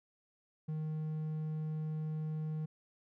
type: tone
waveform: triangle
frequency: 155.56 Hz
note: D#3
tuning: in tune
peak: -33 dBFS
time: 0.68-2.66 s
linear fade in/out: 10 ms
effects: none